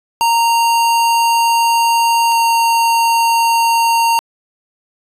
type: tone pair in turn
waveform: square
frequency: 927 / 922.8 Hz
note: A#5 / A#5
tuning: -10 / -18 cents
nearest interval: unison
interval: 8 cents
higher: first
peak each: -11 dBFS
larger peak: neither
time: 0.21-2.32 / 2.32-4.19 s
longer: first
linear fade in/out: 0 ms
effects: resampled to 32000 Hz